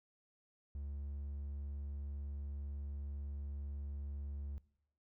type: tone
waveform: triangle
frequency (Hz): 71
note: C#2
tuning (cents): +42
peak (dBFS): -39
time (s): 0.75-4.58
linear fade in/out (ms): 0
effects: noise-tail reverb RT60 0.7 s tail -20 dB re dry